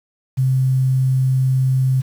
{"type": "tone with quantisation", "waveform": "sine", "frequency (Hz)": 130.81, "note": "C3", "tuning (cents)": 0, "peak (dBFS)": -13, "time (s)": [0.37, 2.02], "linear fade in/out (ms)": 20, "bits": 7, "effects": []}